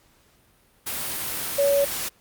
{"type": "tone in noise", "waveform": "sine", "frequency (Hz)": 564, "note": "C#5", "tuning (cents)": 30, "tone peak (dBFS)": -17, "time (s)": [1.58, 1.85], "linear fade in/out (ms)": 10, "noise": "white", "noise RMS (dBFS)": -29, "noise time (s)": [0.86, 2.09], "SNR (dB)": 9, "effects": ["pink hiss -60 dBFS RMS until 2.2 s", "Opus 48 kbps"]}